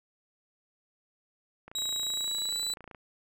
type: click train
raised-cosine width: 0.5 ms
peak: -31 dBFS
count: 37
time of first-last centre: 1.68-2.948 s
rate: 28.4 Hz
type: tone with pitch glide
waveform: 30% pulse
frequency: 3843 to 3965 Hz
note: B7 to B7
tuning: -48 to +6 cents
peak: -27 dBFS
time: 1.75-2.74 s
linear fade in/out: 5 ms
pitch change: +54 cents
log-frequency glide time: 1.99-2.62 s
effects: none